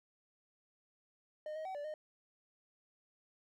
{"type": "tone with pitch steps", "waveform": "triangle", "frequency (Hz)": [612, 629, 759, 582, 614], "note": ["D#5", "D#5", "F#5", "D5", "D#5"], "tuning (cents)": [-29, 19, 44, -16, -23], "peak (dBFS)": -38, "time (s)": [1.46, 1.94], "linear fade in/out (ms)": 2, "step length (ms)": 96, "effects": []}